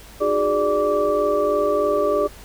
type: tone cluster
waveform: sine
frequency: 307.5 / 367.3 / 410.5 / 589 / 1161 Hz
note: D#4 / F#4 / G#4 / D5 / D6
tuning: -20 / -13 / -20 / +5 / -20 cents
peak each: -28 / -29 / -21 / -20 / -25 dBFS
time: 0.2-2.28 s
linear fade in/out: 20 ms
effects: added 50 Hz sine -44 dBFS peak until 2.44 s + pink hiss -44 dBFS RMS until 2.44 s

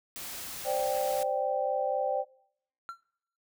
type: noise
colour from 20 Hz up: white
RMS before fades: -40 dBFS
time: 0.16-1.23 s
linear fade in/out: 0 ms
type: chord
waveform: sine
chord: C suspended second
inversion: none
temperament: equal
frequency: 523.3 / 587.3 / 784 Hz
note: C5 / D5 / G5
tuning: 0 / 0 / 0 cents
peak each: -31 dBFS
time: 0.64-2.25 s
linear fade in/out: 50 ms
type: tone with exponential decay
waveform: triangle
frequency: 1363 Hz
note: F6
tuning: 43 cents flat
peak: -31 dBFS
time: 2.89-3.03 s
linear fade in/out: 0 ms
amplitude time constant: 29 ms
effects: noise-tail reverb RT60 0.7 s tail -23 dB re dry

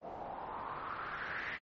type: noise with low-pass filter sweep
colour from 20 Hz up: white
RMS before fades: -42 dBFS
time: 0.01-1.59 s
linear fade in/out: 50 ms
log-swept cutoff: 670 to 2000 Hz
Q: 4.7
effects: MP3 32 kbps

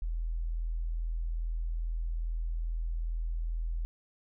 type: tone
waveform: sine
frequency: 41.2 Hz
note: E1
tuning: in tune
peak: -30 dBFS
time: 0.02-3.85 s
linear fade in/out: 0 ms
effects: none

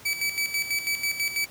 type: tone with tremolo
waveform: sawtooth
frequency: 2296 Hz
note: D7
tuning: 40 cents flat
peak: -20 dBFS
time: 0.05-1.46 s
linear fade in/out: 10 ms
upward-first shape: square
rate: 6.1 Hz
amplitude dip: 65%
effects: pink hiss -48 dBFS RMS until 1.5 s + high-pass 80 Hz 12 dB/octave

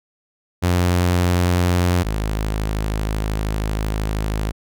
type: tone pair in turn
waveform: sawtooth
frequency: 88.9 / 52.86 Hz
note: F2 / G#1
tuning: +31 / +31 cents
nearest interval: major sixth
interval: 900 cents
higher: first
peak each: -11 / -16 dBFS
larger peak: first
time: 0.62-2.04 / 2.04-4.52 s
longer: second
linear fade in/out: 20 ms
effects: none

